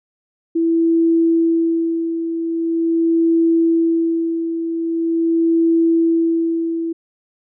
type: tone with tremolo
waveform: sine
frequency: 330.9 Hz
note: E4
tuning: 7 cents sharp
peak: -11 dBFS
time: 0.55-6.93 s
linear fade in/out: 10 ms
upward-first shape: sine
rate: 0.43 Hz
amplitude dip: 60%
effects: none